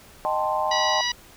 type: chord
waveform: sine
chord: A half-diminished seventh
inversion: second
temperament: equal with one note detuned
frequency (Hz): 620.1 / 784 / 880 / 1046.5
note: Eb5 / G5 / A5 / C6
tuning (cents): -6 / 0 / 0 / 0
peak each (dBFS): -27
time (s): 0.25-1.01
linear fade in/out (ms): 0
type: harmonic tone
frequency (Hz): 973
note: B5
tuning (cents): -26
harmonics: 1 / 2 / 3 / 4 / 5 / 6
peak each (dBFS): -32 / -28 / -29 / -29 / -30 / -34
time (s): 0.71-1.12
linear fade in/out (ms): 5
effects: pink hiss -49 dBFS RMS until 1.36 s